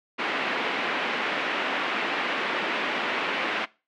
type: band-pass noise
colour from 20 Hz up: white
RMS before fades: -28 dBFS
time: 0.18-3.66 s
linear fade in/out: 20 ms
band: 220 to 2700 Hz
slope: 24 dB/octave
effects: noise-tail reverb RT60 0.3 s tail -21 dB re dry